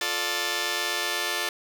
5% pulse chord, D minor, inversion first, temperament just, 352.4 / 440.5 / 587.3 Hz, F4 / A4 / D5, +16 / +2 / 0 cents, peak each -20 dBFS, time 0.01-1.49 s, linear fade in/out 2 ms, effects none

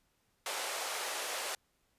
pink band-pass noise, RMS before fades -38 dBFS, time 0.46-1.55 s, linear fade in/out 2 ms, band 500 to 12000 Hz, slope 24 dB/octave, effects pink hiss -75 dBFS RMS until 1.98 s + resampled to 32000 Hz

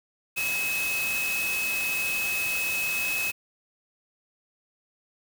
sine tone in noise, 2571 Hz, E7, 44 cents flat, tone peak -26 dBFS, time 0.36-3.32 s, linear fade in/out 20 ms, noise white, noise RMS -33 dBFS, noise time 0.36-3.32 s, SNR +4 dB, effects none

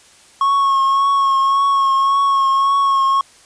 triangle tone with vibrato, 1096 Hz, C#6, 20 cents flat, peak -10 dBFS, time 0.41-3.21 s, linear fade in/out 2 ms, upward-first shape triangle, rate 1.8 Hz, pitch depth 29 cents each way, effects white hiss -47 dBFS RMS until 3.45 s + resampled to 22050 Hz

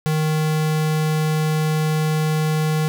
square tone, 155.4 Hz, D#3, 2 cents flat, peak -18 dBFS, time 0.06-2.88 s, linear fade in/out 0 ms, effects none

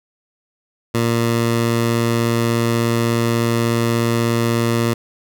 15% pulse tone, 116.54 Hz, A#2, in tune, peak -9 dBFS, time 0.94-4.94 s, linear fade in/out 10 ms, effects none

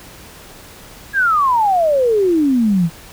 sine exponential sweep, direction down, 1674 to 158.7 Hz, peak -11 dBFS, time 1.13-2.9 s, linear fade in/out 50 ms, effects pink hiss -39 dBFS RMS until 3.12 s

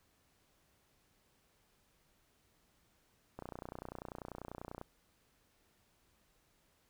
click train, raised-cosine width 1 ms, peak -30 dBFS, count 44, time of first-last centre 3.39-4.814 s, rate 30.2 Hz, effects pink hiss -73 dBFS RMS until 6.89 s

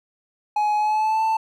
triangle tone with pitch glide, 841 to 884.9 Hz, G#5 to A5, +22 to +10 cents, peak -16 dBFS, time 0.56-1.37 s, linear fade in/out 5 ms, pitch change +88 cents, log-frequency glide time 0.76-1.23 s, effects none

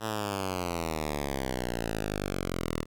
5% pulse exponential sweep, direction down, 112.5 to 38.89 Hz, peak -19 dBFS, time 0-2.86 s, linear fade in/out 50 ms, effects none

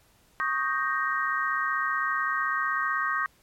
sine chord, Eb dominant seventh, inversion third, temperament equal, 1108.7 / 1244.5 / 1568 / 1864.7 Hz, Db6 / Eb6 / G6 / Bb6, 0 / 0 / 0 / 0 cents, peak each -30 dBFS, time 0.4-3.26 s, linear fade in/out 0 ms, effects pink hiss -62 dBFS RMS until 3.42 s + MP3 64 kbps

